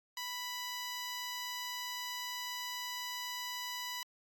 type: tone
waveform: 10% pulse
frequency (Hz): 987.8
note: B5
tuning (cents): 0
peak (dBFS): -30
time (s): 0.17-4.03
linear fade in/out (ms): 2
effects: AAC 64 kbps